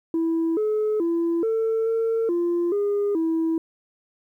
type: tone with pitch steps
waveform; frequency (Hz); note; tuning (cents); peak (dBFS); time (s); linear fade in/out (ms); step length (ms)
sine; 328.6 / 428 / 336.6 / 447.5 / 452.9 / 345.5 / 407.8 / 325.7; E4 / A4 / E4 / A4 / A#4 / F4 / G#4 / E4; -5 / -48 / +36 / +29 / -50 / -19 / -32 / -21; -18; 0.14-3.58; 2; 430
effects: tanh soft clip ceiling -18 dBFS + 10-bit

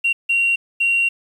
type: tone bursts at uneven times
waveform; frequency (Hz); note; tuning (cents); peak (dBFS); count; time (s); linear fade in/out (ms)
sine; 2752; F7; -26; -13; 3; 0.04-0.13 / 0.29-0.56 / 0.8-1.09; 10
effects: tanh soft clip ceiling -11 dBFS + 8-bit

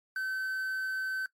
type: tone with quantisation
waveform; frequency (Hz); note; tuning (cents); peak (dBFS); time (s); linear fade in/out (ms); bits
triangle; 1534; G6; -38; -29; 0.16-1.26; 2; 9
effects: noise-tail reverb RT60 0.1 s tail -19 dB re dry + MP3 64 kbps

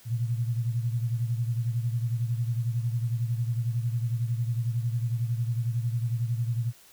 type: beating tone pair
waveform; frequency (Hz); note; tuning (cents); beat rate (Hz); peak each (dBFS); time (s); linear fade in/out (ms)
sine; 116 / 127; A#2 / B2; -8 / +49; 11; -26 / -32; 0.05-6.73; 50
effects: white hiss -55 dBFS RMS until 6.92 s

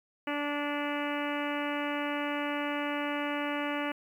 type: harmonic tone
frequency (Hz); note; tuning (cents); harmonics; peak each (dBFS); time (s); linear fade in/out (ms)
290.9; D4; -16; 1 / 2 / 3 / 4 / 5 / 6 / 7 / 8 / 9 / 10; -34 / -37 / -39 / -40 / -41 / -42 / -42 / -43 / -44 / -44; 0.27-3.92; 5
effects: 10-bit

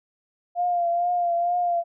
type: tone with vibrato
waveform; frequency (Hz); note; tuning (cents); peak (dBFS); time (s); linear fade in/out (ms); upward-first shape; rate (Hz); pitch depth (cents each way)
sine; 698; F5; -1; -20; 0.55-1.84; 50; triangle; 2.2; 41
effects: none

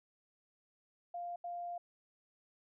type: tone bursts at uneven times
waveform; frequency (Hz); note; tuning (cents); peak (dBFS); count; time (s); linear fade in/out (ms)
sine; 698.5; F5; 0; -39; 2; 1.14-1.36 / 1.44-1.78; 5
effects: none

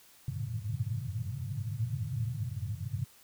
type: band-pass noise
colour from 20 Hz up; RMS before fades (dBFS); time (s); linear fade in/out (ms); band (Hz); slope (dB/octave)
white; -35; 0.28-3.05; 2; 100 to 130; 48
effects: white hiss -59 dBFS RMS until 3.23 s

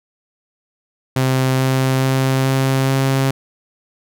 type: tone with pitch steps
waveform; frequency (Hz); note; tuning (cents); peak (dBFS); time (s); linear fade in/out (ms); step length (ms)
sawtooth; 130.81 / 131.72 / 132.64 / 133.56 / 134.49; C3 / C3 / C3 / C3 / C3; 0 / +12 / +24 / +36 / +48; -10; 1.16-3.31; 5; 430
effects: none

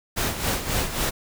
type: noise with tremolo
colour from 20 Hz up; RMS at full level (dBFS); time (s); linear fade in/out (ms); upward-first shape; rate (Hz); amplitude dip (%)
pink; -23; 0.16-1.11; 20; sine; 3.7; 65
effects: none

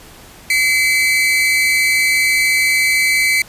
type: tone pair together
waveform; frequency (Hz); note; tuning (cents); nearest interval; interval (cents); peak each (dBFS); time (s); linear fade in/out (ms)
40% pulse; 2053 / 2293; C7 / D7; -33 / -42; major second; 191; -14; 0.5-3.42; 2
effects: pink hiss -40 dBFS RMS until 3.48 s + resampled to 32000 Hz

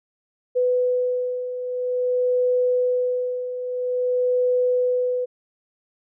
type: beating tone pair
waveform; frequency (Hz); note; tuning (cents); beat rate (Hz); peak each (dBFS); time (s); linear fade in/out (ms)
sine; 498.1 / 498.6; B4 / B4; +15 / +16; 0.5; -26 / -20; 0.55-5.26; 20
effects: none

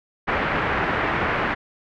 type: low-pass noise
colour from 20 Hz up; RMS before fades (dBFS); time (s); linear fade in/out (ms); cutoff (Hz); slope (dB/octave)
white; -23; 0.27-1.55; 20; 2000; 24
effects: none

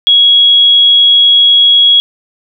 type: tone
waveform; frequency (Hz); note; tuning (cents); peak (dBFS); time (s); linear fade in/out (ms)
sine; 3324; G#7; +1; -3; 0.07-2; 0
effects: none

